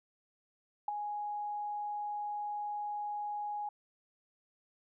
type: tone with ADSR envelope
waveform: sine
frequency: 830.6 Hz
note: G#5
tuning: in tune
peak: -27 dBFS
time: 0.88-3.69 s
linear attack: 4 ms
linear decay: 11 ms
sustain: -8 dB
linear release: 4 ms
effects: none